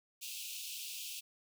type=high-pass noise; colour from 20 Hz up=pink; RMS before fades=-44 dBFS; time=0.21-1.21 s; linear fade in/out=20 ms; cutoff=2500 Hz; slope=96 dB/octave; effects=none